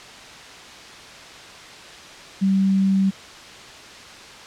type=tone; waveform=sine; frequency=193.2 Hz; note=G3; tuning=25 cents flat; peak=-15 dBFS; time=2.41-3.11 s; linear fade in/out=20 ms; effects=white hiss -40 dBFS RMS until 4.46 s + low-pass 5000 Hz 12 dB/octave